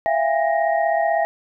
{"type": "tone cluster", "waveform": "sine", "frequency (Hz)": [665, 701, 811, 1874], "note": ["E5", "F5", "G#5", "A#6"], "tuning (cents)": [15, 6, -41, 9], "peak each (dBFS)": [-19, -25, -22, -27], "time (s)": [0.06, 1.25], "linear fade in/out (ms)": 0, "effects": []}